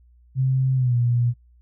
sine tone with pitch glide, 131.4 to 120.49 Hz, C3 to B2, +8 to -42 cents, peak -17 dBFS, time 0.35-1.34 s, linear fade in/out 50 ms, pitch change -150 cents, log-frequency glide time 0.75-0.95 s, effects noise-tail reverb RT60 0.1 s tail -22 dB re dry + added 60 Hz sine -51 dBFS peak until 1.61 s

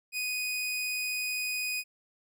sawtooth tone, 2489 Hz, D#7, in tune, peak -27 dBFS, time 0.12-1.84 s, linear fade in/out 50 ms, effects none

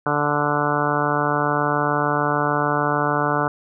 harmonic tone, 146.83 Hz, D3, in tune, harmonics 1 / 2 / 3 / 4 / 5 / 6 / 7 / 8 / 9 / 10, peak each -27 / -27 / -27 / -27 / -27 / -27 / -27 / -27 / -27 / -27 dBFS, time 0.06-3.48 s, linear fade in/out 2 ms, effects none

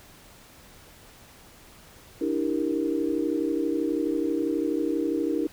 sine chord, E half-diminished seventh, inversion third, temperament equal with one note detuned, 293.7 / 326 / 392 / 466.2 Hz, D4 / E4 / G4 / Bb4, 0 / -19 / 0 / 0 cents, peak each -28 / -27 / -32 / -31 dBFS, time 2.21-5.47 s, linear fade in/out 5 ms, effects pink hiss -51 dBFS RMS until 5.52 s

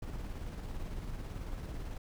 brown noise with tremolo, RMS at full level -39 dBFS, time 0.02-1.98 s, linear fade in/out 5 ms, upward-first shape square, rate 18 Hz, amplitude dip 30%, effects none

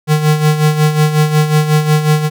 square tone with tremolo, 152.6 Hz, D#3, 33 cents flat, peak -7 dBFS, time 0.07-2.3 s, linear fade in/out 50 ms, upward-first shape sine, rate 5.5 Hz, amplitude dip 65%, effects none

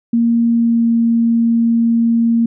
sine tone with pitch glide, 233 to 231.3 Hz, A#3 to A#3, -1 to -13 cents, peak -10 dBFS, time 0.13-2.46 s, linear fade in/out 5 ms, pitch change -12 cents, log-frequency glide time 0.5-0.9 s, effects none

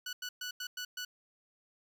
15% pulse tone bursts at uneven times, 1480 Hz, F#6, in tune, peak -31 dBFS, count 6, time 0.06-0.13 / 0.22-0.29 / 0.41-0.51 / 0.6-0.67 / 0.77-0.85 / 0.97-1.05 s, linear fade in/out 5 ms, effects none

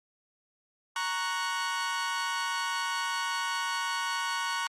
sawtooth chord, F# major, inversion first, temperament equal, 932.3 / 1108.7 / 1480 Hz, A#5 / C#6 / F#6, 0 / 0 / 0 cents, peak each -30 dBFS, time 0.96-4.67 s, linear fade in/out 2 ms, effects low-pass 8000 Hz 12 dB/octave + Opus 48 kbps

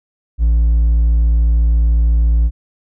sine tone with hard clipping, 57 Hz, A#1, 38 cents flat, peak -10 dBFS, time 0.38-2.51 s, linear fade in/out 50 ms, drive 2 dB, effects none

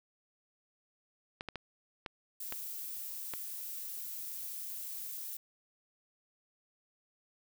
clicks, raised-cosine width 0.3 ms, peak -23 dBFS, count 6, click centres 1.409 / 1.487 / 1.557 / 2.062 / 2.524 / 3.337 s
violet noise, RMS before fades -42 dBFS, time 2.4-5.37 s, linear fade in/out 5 ms
effects none

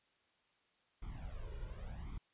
brown noise with flanger, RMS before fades -45 dBFS, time 1.02-2.18 s, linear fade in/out 5 ms, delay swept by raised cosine 0.89 to 2.09 ms, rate 0.9 Hz, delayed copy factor +0.95, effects white hiss -75 dBFS RMS until 2.33 s + resampled to 8000 Hz

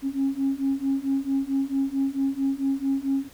sine beating tone pair, 270 / 274.5 Hz, C#4 / C#4, -45 / -17 cents, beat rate 4.5 Hz, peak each -25 / -24 dBFS, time 0.02-3.29 s, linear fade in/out 50 ms, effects tanh soft clip ceiling -16 dBFS + pink hiss -51 dBFS RMS until 3.33 s

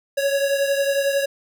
square beating tone pair, 554.4 / 565.4 Hz, C#5 / C#5, 0 / +34 cents, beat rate 11 Hz, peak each -20 / -26 dBFS, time 0.17-1.26 s, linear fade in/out 10 ms, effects none

